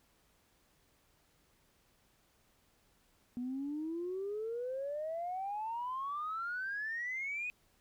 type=exponential sweep; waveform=sine; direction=up; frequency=240.7 to 2518 Hz; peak=-35 dBFS; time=3.37-7.5 s; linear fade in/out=0 ms; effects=tanh soft clip ceiling -31 dBFS + pink hiss -71 dBFS RMS until 7.8 s